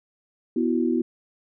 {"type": "chord", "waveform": "sine", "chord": "B suspended fourth", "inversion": "none", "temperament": "equal", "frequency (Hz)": [246.9, 329.6, 370], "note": ["B3", "E4", "F#4"], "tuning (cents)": [0, 0, 0], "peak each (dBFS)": [-23, -24, -27], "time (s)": [0.56, 1.02], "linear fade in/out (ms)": 5, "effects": []}